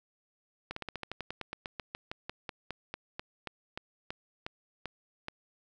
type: slowing click train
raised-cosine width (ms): 0.3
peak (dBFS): -21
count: 26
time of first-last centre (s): 0.71-5.284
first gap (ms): 54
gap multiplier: 1.09
effects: none